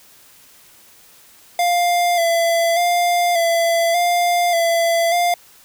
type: tone with vibrato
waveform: square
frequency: 687 Hz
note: F5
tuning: 29 cents flat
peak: -15 dBFS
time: 1.59-5.34 s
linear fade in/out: 2 ms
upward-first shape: square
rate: 0.85 Hz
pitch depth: 35 cents each way
effects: white hiss -48 dBFS RMS until 5.64 s